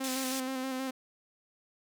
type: tone with vibrato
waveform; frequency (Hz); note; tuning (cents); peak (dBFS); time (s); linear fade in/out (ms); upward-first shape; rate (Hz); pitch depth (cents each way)
sawtooth; 261.6; C4; 0; -29; 0-0.91; 10; square; 6.3; 24
type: band-pass noise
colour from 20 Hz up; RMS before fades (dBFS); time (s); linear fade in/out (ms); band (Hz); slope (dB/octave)
white; -38; 0.04-0.4; 0; 2400 to 9000; 12
effects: none